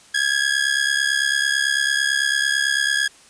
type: ring-modulated tone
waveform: sawtooth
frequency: 1661.2 Hz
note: G#6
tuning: in tune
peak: -11 dBFS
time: 0.14-3.08 s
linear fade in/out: 10 ms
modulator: 34.5 Hz
effects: white hiss -49 dBFS RMS until 3.29 s + resampled to 22050 Hz